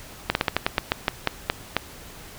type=slowing click train; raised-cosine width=0.3 ms; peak=-3 dBFS; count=12; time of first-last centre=0.3-1.767 s; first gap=51 ms; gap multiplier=1.18; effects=pink hiss -43 dBFS RMS until 2.38 s